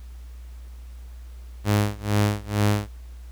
sawtooth tone with tremolo, 103.83 Hz, G#2, in tune, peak -13 dBFS, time 1.64-2.89 s, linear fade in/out 50 ms, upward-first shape sine, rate 2.2 Hz, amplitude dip 95%, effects added 60 Hz sine -37 dBFS peak until 3.31 s + pink hiss -57 dBFS RMS until 3.31 s

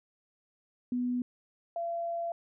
sine tone pair in turn, 246.9 / 680 Hz, B3 / F5, 0 / -46 cents, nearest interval octave + tritone, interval 1754 cents, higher second, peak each -28 / -31 dBFS, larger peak first, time 0.92-1.22 / 1.76-2.32 s, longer second, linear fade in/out 2 ms, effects none

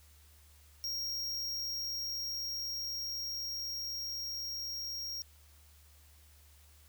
square tone with level ramp, 5588 Hz, F8, in tune, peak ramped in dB -35 to -38 dBFS, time 0.84-5.22 s, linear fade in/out 0 ms, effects added 74 Hz sine -59 dBFS peak until 6.88 s + white hiss -64 dBFS RMS until 6.88 s

